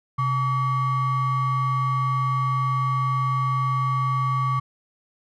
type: ring-modulated tone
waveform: triangle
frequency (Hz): 505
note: B4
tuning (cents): +39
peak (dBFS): -15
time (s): 0.18-4.6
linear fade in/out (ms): 10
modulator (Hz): 636
effects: none